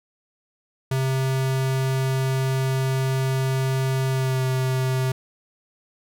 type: tone with pitch glide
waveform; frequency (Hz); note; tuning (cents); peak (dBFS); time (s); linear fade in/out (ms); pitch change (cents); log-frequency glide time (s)
square; 132.4 to 130.28; C3 to C3; +21 to -7; -21; 0.91-5.12; 5; -28; 4.1-4.43
effects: none